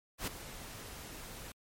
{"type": "noise with ADSR envelope", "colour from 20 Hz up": "pink", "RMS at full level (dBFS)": -34, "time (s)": [0.18, 1.52], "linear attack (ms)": 95, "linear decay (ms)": 5, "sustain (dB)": -13, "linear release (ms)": 5, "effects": ["MP3 64 kbps"]}